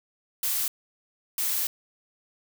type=noise bursts at uneven times; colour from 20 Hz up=blue; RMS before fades=-27 dBFS; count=2; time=0.43-0.68 / 1.38-1.67 s; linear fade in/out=2 ms; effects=none